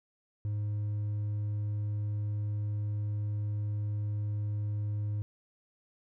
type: tone with hard clipping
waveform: sine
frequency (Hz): 104.2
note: G#2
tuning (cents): +6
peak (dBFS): -31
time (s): 0.45-5.22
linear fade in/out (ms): 0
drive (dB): 2
effects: none